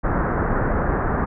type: low-pass noise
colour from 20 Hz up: pink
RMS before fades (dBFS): -21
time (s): 0.03-1.26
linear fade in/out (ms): 20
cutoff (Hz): 1700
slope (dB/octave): 48
effects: none